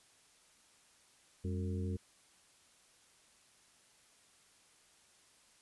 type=harmonic tone with a mistuned harmonic; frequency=91 Hz; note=F#2; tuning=28 cents flat; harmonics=1 / 2 / 3 / 4 / 5; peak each=-36 / -41 / -47 / -47 / -48 dBFS; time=1.44-1.97 s; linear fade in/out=10 ms; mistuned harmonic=2; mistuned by=+140 cents; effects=white hiss -66 dBFS RMS until 5.61 s + resampled to 24000 Hz